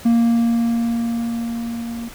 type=tone with level ramp; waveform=triangle; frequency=232.8 Hz; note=A#3; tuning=2 cents flat; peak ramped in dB=-9 to -24 dBFS; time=0.05-2.09 s; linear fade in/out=10 ms; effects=pink hiss -39 dBFS RMS until 2.14 s